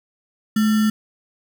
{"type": "tone with sample-and-hold", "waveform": "sine", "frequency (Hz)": 215.2, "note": "A3", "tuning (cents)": -38, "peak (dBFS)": -14, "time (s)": [0.56, 0.9], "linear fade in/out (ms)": 5, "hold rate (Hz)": 1575, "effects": []}